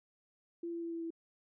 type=tone with pitch steps; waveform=sine; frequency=340 / 337.7 / 335.3 / 333 / 330.7 Hz; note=F4 / E4 / E4 / E4 / E4; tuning=-46 / +42 / +30 / +18 / +6 cents; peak=-37 dBFS; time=0.63-1.105 s; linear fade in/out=5 ms; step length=95 ms; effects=none